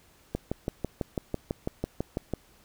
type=click train; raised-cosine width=2 ms; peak=-15 dBFS; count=13; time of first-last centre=0.35-2.337 s; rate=6.04 Hz; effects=pink hiss -60 dBFS RMS until 2.64 s